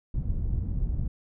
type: low-pass noise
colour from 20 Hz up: pink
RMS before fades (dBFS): -28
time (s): 0.14-1.08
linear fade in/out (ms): 5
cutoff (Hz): 120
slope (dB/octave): 12
effects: none